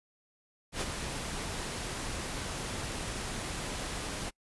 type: noise with ADSR envelope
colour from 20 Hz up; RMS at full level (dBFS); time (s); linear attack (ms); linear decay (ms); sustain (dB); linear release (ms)
pink; -32; 0.72-4.31; 94; 27; -5; 30
effects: noise-tail reverb RT60 0.1 s tail -26 dB re dry + resampled to 24000 Hz